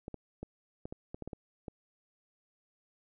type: clicks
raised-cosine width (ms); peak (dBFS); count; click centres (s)
2; -27; 10; 0.081 / 0.143 / 0.43 / 0.855 / 0.925 / 1.145 / 1.223 / 1.276 / 1.332 / 1.682
effects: none